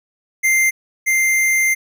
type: tone pair in turn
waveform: square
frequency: 2093 / 2093 Hz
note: C7 / C7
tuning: 0 / 0 cents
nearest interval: unison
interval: 0 cents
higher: neither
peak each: -13 / -14 dBFS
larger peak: first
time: 0.43-0.71 / 1.06-1.75 s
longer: second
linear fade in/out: 20 ms
effects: none